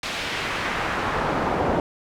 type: noise with band-pass filter sweep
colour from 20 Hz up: brown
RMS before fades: -25 dBFS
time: 0.03-1.8 s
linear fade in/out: 2 ms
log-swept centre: 3500 to 670 Hz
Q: 1
effects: none